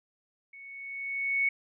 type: tone with level ramp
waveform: sine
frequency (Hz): 2217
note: C#7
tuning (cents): 0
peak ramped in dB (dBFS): -46 to -22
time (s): 0.53-1.49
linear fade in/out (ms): 5
effects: none